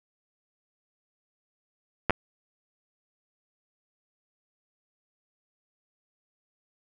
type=clicks; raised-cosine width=0.5 ms; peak=-7 dBFS; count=2; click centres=2.097 / 2.106 s; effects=none